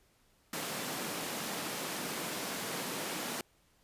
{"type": "high-pass noise", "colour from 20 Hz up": "pink", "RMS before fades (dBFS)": -38, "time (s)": [0.53, 3.41], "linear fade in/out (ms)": 2, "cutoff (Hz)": 170, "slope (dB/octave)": 24, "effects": ["pink hiss -69 dBFS RMS until 3.83 s", "resampled to 32000 Hz"]}